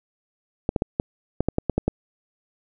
clicks, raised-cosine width 2 ms, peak -7 dBFS, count 10, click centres 0.691 / 0.762 / 0.821 / 0.999 / 1.406 / 1.486 / 1.584 / 1.697 / 1.78 / 1.88 s, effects none

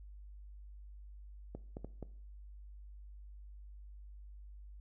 clicks, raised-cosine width 2 ms, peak -30 dBFS, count 4, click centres 1.55 / 1.769 / 1.846 / 2.027 s, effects noise-tail reverb RT60 0.5 s tail -18 dB re dry + added 50 Hz sine -49 dBFS peak until 4.8 s

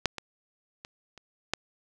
clicks, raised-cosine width 0.2 ms, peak -6 / -18 / -24 / -30 / -9 dBFS, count 5, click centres 0.057 / 0.183 / 0.849 / 1.177 / 1.536 s, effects none

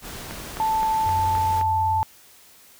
pink noise, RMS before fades -36 dBFS, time 0.01-1.64 s, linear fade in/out 50 ms
click train, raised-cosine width 0.5 ms, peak -18 dBFS, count 6, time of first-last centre 0.31-1.612 s, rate 3.84 Hz
sine tone, 880 Hz, A5, in tune, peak -19 dBFS, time 0.6-2.03 s, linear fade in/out 0 ms
sine tone with vibrato, 89.7 Hz, F2, 47 cents sharp, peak -27 dBFS, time 1.06-2.03 s, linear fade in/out 0 ms, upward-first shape sine, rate 19 Hz, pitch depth 110 cents each way
effects white hiss -51 dBFS RMS until 2.79 s

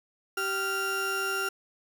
35% pulse tone pair together, 387.2 / 1391.8 Hz, G4 / F6, -21 / -6 cents, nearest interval octave + minor seventh, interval 2215 cents, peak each -32 / -27 dBFS, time 0.37-1.49 s, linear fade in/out 5 ms, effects none

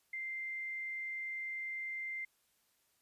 sine tone, 2090 Hz, C7, 2 cents flat, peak -38 dBFS, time 0.13-2.25 s, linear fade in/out 5 ms, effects white hiss -75 dBFS RMS until 3.01 s + resampled to 32000 Hz

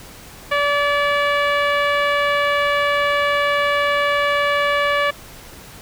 10% pulse tone with low-pass filter, 576 Hz, D5, 34 cents flat, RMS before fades -18 dBFS, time 0.51-5.11 s, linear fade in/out 10 ms, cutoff 2300 Hz, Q 0.73, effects pink hiss -40 dBFS RMS until 5.81 s

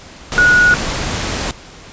sine tone in noise, 1457 Hz, F#6, 27 cents flat, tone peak -7 dBFS, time 0.38-0.74 s, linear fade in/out 0 ms, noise pink, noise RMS -20 dBFS, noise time 0.32-1.51 s, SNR +10 dB, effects pink hiss -37 dBFS RMS until 1.92 s + resampled to 16000 Hz

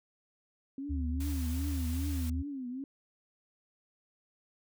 sine tone with vibrato, 265.5 Hz, C4, 25 cents sharp, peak -36 dBFS, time 0.78-2.84 s, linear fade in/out 2 ms, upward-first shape triangle, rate 2.5 Hz, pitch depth 170 cents each way
sine tone with pitch glide, 74.5 to 78.25 Hz, D2 to D#2, +25 to +10 cents, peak -31 dBFS, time 0.89-2.43 s, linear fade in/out 20 ms, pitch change +85 cents, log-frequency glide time 1.14-1.99 s
white noise, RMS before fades -47 dBFS, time 1.2-2.3 s, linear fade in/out 5 ms
effects none

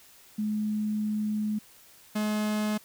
sine / 45% pulse tone pair in turn, 212.3 / 212.3 Hz, G#3 / G#3, +38 / +38 cents, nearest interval unison, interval 0 cents, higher neither, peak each -26 dBFS, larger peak neither, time 0.38-1.59 / 2.15-2.78 s, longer first, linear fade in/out 10 ms, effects white hiss -55 dBFS RMS until 2.84 s

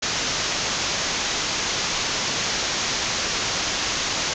white low-pass noise, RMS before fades -25 dBFS, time 0.02-4.34 s, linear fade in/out 10 ms, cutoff 6900 Hz, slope 96 dB/octave, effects none

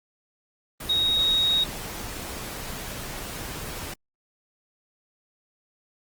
sine tone in noise, 3770 Hz, A#7, 19 cents sharp, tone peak -19 dBFS, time 0.89-1.64 s, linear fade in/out 5 ms, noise pink, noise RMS -35 dBFS, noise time 0.8-3.94 s, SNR +13 dB, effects Opus 24 kbps

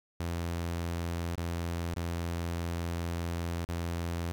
sawtooth tone with dropouts, 85 Hz, F2, 46 cents flat, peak -28 dBFS, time 0.2-4.32 s, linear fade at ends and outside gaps 0 ms, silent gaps 1.355-1.378 / 1.941-1.963 / 3.649-3.689 s, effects 11-bit

